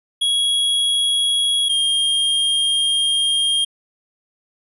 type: tone pair in turn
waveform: square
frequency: 3322 / 3222 Hz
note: G#7 / G7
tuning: 0 / +47 cents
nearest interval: minor second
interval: 53 cents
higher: first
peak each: -16 dBFS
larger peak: neither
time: 0.21-1.69 / 1.69-3.65 s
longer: second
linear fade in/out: 10 ms
effects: resampled to 24000 Hz